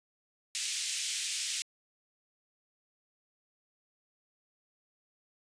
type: band-pass noise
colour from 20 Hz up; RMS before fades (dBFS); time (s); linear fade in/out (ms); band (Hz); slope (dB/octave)
white; -35; 0.55-1.62; 0; 2300 to 8600; 24
effects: resampled to 22050 Hz